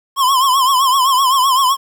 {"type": "tone with vibrato", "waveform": "square", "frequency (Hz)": 1056, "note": "C6", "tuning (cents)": 16, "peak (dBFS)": -11, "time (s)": [0.16, 1.77], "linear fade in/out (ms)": 50, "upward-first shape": "triangle", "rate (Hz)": 7.8, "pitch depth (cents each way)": 120, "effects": ["8-bit"]}